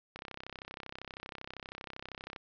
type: click train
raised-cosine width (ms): 0.3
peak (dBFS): -26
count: 73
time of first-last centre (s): 0.16-2.362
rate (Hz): 32.7
effects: resampled to 16000 Hz + 11-bit